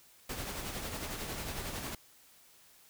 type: noise with tremolo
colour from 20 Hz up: pink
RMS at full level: -38 dBFS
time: 0.29-1.95 s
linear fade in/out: 5 ms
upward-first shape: sine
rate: 11 Hz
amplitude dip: 40%
effects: white hiss -61 dBFS RMS until 2.89 s